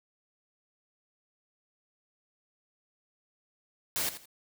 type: noise with echo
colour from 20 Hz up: white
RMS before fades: -31 dBFS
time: 3.96-4.09 s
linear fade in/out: 0 ms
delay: 83 ms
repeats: 2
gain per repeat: -12 dB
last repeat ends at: 4.256 s
effects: none